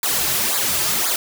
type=noise with flanger; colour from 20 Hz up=white; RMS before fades=-20 dBFS; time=0.03-1.16 s; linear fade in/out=2 ms; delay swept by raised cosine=0.34 to 4.24 ms; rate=1.9 Hz; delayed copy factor=-0.85; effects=none